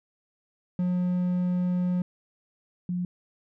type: tone pair in turn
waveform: triangle / sine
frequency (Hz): 179.6 / 178.36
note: F3 / F3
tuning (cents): +49 / +37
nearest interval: unison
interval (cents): 12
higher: first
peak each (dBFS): -21 / -26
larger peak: first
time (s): 0.79-2.02 / 2.89-3.05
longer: first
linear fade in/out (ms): 2
effects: none